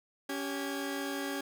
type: tone cluster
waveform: sawtooth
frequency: 279.8 / 391.1 / 1638 Hz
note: C#4 / G4 / G#6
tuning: +16 / -4 / -24 cents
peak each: -32 / -36 / -38 dBFS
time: 0.29-1.41 s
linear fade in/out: 5 ms
effects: none